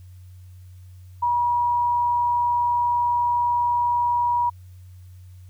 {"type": "tone", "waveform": "sine", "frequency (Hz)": 962, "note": "B5", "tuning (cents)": -46, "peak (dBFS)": -18, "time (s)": [1.22, 4.5], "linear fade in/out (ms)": 10, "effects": ["added 91 Hz sine -41 dBFS peak until 5.49 s", "white hiss -63 dBFS RMS until 5.49 s"]}